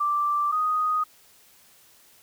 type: tone pair in turn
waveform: sine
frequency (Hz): 1174.7 / 1245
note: D6 / D#6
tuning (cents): 0 / +1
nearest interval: minor second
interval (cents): 101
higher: second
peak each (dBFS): -21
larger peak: neither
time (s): 0-0.52 / 0.52-1.04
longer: neither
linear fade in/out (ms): 10
effects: white hiss -56 dBFS RMS until 2.22 s